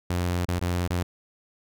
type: tone with dropouts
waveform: sawtooth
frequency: 88.4 Hz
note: F2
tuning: 22 cents sharp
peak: -20 dBFS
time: 0.1-1.03 s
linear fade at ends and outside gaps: 5 ms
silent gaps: 0.454-0.484 / 0.594-0.613 / 0.877-0.903 s
effects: none